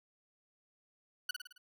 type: tone with echo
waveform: 20% pulse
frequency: 1480 Hz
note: F#6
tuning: in tune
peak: -28 dBFS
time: 1.29-1.31 s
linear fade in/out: 5 ms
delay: 54 ms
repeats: 5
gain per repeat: -5 dB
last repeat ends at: 1.58 s
effects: none